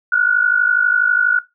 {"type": "tone pair together", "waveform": "sine", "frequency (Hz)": [1427.8, 1480], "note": ["F6", "F#6"], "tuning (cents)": [38, 0], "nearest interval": "minor second", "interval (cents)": 62, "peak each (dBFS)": -14, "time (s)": [0.12, 1.39], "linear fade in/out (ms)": 5, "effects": ["noise-tail reverb RT60 0.2 s tail -19 dB re dry"]}